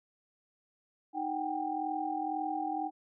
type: tone cluster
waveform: sine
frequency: 311.5 / 756 / 798 Hz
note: D#4 / F#5 / G5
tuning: +2 / +37 / +31 cents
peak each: -37 / -36 / -35 dBFS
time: 1.13-2.91 s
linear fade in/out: 50 ms
effects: none